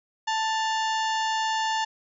harmonic tone with a mistuned harmonic, 882 Hz, A5, 4 cents sharp, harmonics 1 / 2 / 3 / 4 / 5 / 6 / 7 / 8, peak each -25 / -31 / -35 / -37 / -39 / -41 / -42 / -43 dBFS, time 0.27-1.85 s, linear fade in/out 10 ms, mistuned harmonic 3, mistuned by +120 cents, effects none

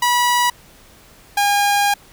sawtooth tone pair in turn, 973 / 812.2 Hz, B5 / G#5, -26 / -39 cents, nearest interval minor third, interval 313 cents, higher first, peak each -10 dBFS, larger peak neither, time 0.02-0.5 / 1.37-1.94 s, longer second, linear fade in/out 5 ms, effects pink hiss -47 dBFS RMS until 2.12 s

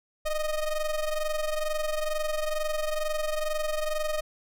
square ring-modulated tone, 311.1 Hz, D#4, in tune, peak -24 dBFS, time 0.25-4.21 s, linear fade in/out 10 ms, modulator 300 Hz, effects none

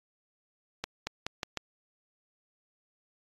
accelerating click train, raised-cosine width 0.2 ms, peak -15 dBFS, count 5, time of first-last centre 0.84-1.573 s, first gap 230 ms, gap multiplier 0.85, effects AAC 32 kbps

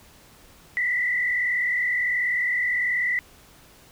sine tone with frequency modulation, 1975.5 Hz, B6, in tune, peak -21 dBFS, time 0.77-3.19 s, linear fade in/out 0 ms, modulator 41.4 Hz, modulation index 1.3, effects pink hiss -52 dBFS RMS until 3.91 s

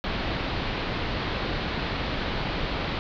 pink low-pass noise, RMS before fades -29 dBFS, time 0.04-2.99 s, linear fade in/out 0 ms, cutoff 4400 Hz, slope 48 dB/octave, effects none

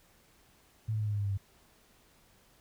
sine tone with pitch steps, 109.8 / 108.04 / 106.31 / 104.6 / 102.92 / 101.27 / 99.65 / 98.05 Hz, A2 / A2 / G#2 / G#2 / G#2 / G#2 / G2 / G2, -3 / -31 / +41 / +13 / -15 / -43 / +29 / +1 cents, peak -29 dBFS, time 0.88-1.376 s, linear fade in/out 10 ms, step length 62 ms, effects pink hiss -64 dBFS RMS until 2.6 s

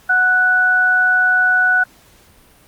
sine tone pair together, 735.7 / 1480 Hz, F#5 / F#6, -10 / 0 cents, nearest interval octave, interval 1210 cents, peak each -21 / -11 dBFS, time 0.09-1.84 s, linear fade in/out 10 ms, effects pink hiss -49 dBFS RMS until 2.67 s + Opus 48 kbps

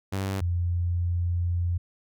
sawtooth / sine tone pair in turn, 97 / 87.17 Hz, G2 / F2, -18 / -3 cents, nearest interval major second, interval 185 cents, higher first, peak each -23 dBFS, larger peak neither, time 0.12-0.41 / 0.41-1.78 s, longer second, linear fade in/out 10 ms, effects none

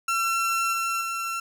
30% pulse tone with level steps, 1352 Hz, E6, 43 cents sharp, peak -20 / -22 / -25 dBFS, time 0.08-1.4 s, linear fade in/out 5 ms, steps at 0.73 / 1.01 s, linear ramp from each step 2 ms, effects none

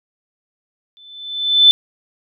sine tone with exponential growth, 3520 Hz, A7, in tune, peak -3 dBFS, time 0.97-1.71 s, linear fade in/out 0 ms, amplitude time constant 160 ms, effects none

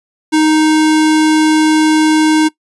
square tone, 311.1 Hz, D#4, in tune, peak -8 dBFS, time 0.32-2.49 s, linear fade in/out 20 ms, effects noise-tail reverb RT60 0.1 s tail -20 dB re dry + resampled to 24000 Hz

